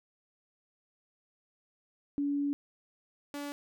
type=tone pair in turn; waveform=sine / sawtooth; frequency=285.2 / 287.5 Hz; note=C#4 / D4; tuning=+49 / -37 cents; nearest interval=unison; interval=14 cents; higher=second; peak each=-28 / -33 dBFS; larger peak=first; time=2.18-2.53 / 3.34-3.52 s; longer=first; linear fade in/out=0 ms; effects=none